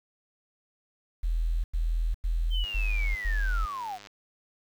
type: tone bursts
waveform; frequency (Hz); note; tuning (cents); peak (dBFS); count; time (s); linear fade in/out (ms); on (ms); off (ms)
sine; 41.2; E1; 0; -24; 5; 1.23-3.656; 10; 410; 94
type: linear sweep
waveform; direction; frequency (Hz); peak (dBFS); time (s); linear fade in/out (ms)
sine; down; 3144 to 685; -32; 2.5-3.99; 50
type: click train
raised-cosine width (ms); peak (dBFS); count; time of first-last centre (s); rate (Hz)
0.2; -29; 147; 2.64-4.071; 102
effects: 9-bit